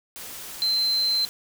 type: tone in noise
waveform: sine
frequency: 4100 Hz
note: C8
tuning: 36 cents flat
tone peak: -20 dBFS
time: 0.62-1.25 s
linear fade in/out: 0 ms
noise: white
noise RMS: -38 dBFS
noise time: 0.16-1.29 s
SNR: +15 dB
effects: none